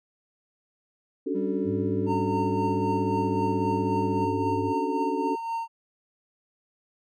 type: chord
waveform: sine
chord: D major seventh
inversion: third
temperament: equal with one note detuned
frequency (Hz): 277.2 / 293.7 / 375.2 / 440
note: C#4 / D4 / F#4 / A4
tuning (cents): 0 / 0 / +24 / 0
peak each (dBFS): -31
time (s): 1.26-5.36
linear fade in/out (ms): 10
type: tone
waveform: triangle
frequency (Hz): 195.1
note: G3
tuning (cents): -8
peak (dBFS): -29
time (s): 1.34-4.26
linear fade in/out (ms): 20
type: tone with pitch glide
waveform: sine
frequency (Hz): 103.83 to 101.93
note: G#2 to G#2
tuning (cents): 0 to -32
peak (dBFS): -31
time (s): 1.64-4.74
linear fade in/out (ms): 50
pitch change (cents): -32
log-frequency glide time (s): 3.94-4.23
type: tone with tremolo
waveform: triangle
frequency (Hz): 916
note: A#5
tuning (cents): -31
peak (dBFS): -24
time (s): 2.06-5.68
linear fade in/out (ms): 50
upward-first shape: triangle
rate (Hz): 3.8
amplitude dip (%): 55
effects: none

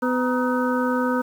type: harmonic tone with a mistuned harmonic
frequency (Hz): 251.6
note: B3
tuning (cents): +32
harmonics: 1 / 2 / 4 / 5 / 6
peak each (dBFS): -22 / -25 / -28 / -29 / -30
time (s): 0.02-1.22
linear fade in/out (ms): 10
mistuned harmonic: 4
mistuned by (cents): -110
effects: 8-bit

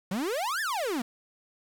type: exponential two-way sweep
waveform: 45% pulse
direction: up then down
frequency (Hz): 174.61 to 1830 to 220.8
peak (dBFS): -28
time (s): 0.11-1.02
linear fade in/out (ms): 5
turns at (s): 0.61
effects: 9-bit

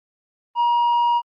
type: tone with tanh clipping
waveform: sine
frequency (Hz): 952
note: A#5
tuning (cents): +36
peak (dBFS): -16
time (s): 0.55-1.22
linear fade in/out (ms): 50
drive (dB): 3
effects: Opus 32 kbps

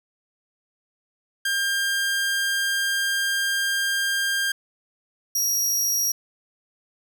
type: tone pair in turn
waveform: sawtooth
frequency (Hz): 1600 / 5682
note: G6 / F8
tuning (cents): +35 / +29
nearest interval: octave + minor seventh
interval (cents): 2194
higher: second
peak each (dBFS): -18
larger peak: neither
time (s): 1.45-4.52 / 5.35-6.12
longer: first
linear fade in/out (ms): 5
effects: none

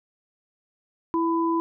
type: tone pair together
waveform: sine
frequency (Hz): 331.1 / 1000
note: E4 / B5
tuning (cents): +8 / +21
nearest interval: octave + perfect fifth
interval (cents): 1913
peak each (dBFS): -22 / -25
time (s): 1.14-1.6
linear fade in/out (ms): 0
effects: none

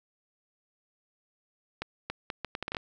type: accelerating click train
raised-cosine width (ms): 0.3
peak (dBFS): -17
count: 10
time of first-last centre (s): 1.82-2.768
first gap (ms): 280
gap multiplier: 0.72
effects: none

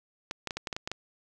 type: clicks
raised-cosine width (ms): 0.2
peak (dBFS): -16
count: 9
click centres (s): 0.311 / 0.473 / 0.508 / 0.57 / 0.672 / 0.728 / 0.765 / 0.875 / 0.916
effects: none

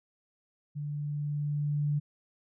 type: tone with level ramp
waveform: sine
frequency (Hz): 146.83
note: D3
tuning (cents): 0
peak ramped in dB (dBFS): -33 to -25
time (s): 0.75-2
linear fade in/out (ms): 20
effects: none

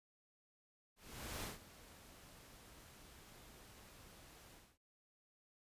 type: noise with ADSR envelope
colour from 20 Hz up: pink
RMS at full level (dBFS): -44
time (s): 0.96-4.78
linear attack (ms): 470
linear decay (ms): 150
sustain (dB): -16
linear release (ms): 260
effects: resampled to 32000 Hz

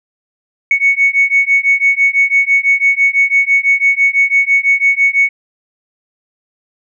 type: beating tone pair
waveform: sine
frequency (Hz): 2217 / 2223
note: C#7 / C#7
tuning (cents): 0 / +4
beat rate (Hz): 6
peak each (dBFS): -11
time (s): 0.71-5.29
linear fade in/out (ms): 2
effects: tanh soft clip ceiling -1 dBFS

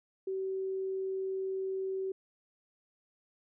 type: tone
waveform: sine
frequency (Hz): 382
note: G4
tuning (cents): -45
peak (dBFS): -32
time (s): 0.27-2.12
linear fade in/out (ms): 5
effects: none

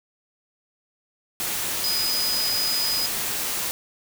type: tone in noise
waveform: sine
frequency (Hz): 4978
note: D#8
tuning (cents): 0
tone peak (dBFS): -23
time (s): 1.84-3.06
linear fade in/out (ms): 0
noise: white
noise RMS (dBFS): -27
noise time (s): 1.4-3.71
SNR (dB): +1
effects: none

